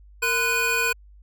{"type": "tone cluster", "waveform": "square", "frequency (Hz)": [462.2, 1021, 1486, 2472], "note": ["A#4", "C6", "F#6", "D#7"], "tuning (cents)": [-15, -43, 7, -12], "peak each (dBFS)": [-30, -31, -26, -24], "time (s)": [0.22, 0.93], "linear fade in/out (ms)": 10, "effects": ["added 50 Hz sine -46 dBFS peak until 1.22 s"]}